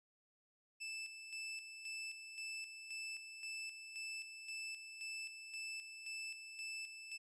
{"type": "tone with tremolo", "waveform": "sawtooth", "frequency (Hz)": 2637, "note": "E7", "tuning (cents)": 0, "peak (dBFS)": -40, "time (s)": [0.8, 7.18], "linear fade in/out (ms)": 20, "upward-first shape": "square", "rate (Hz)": 1.9, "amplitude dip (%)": 55, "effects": ["resampled to 22050 Hz"]}